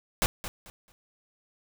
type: noise with echo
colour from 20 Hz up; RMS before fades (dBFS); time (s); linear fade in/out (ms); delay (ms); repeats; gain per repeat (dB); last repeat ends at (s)
pink; -24; 0.22-0.26; 0; 220; 3; -12; 0.92
effects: none